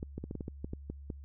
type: clicks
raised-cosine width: 3 ms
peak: -25 dBFS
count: 11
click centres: 0.029 / 0.18 / 0.24 / 0.311 / 0.353 / 0.408 / 0.481 / 0.645 / 0.734 / 0.9 / 1.102 s
effects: added 70 Hz sine -45 dBFS peak until 1.24 s